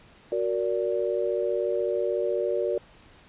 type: chord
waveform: sine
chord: Gb augmented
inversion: none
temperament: equal with one note detuned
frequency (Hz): 370 / 466.2 / 580.2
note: Gb4 / Bb4 / D5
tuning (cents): 0 / 0 / -21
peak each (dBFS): -28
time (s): 0.32-2.78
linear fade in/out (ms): 2
effects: pink hiss -54 dBFS RMS until 3.28 s + resampled to 8000 Hz